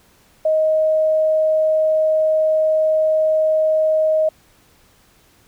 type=tone; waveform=sine; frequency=627 Hz; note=D#5; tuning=13 cents sharp; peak=-13 dBFS; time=0.45-4.29 s; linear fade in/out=5 ms; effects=pink hiss -54 dBFS RMS until 5.47 s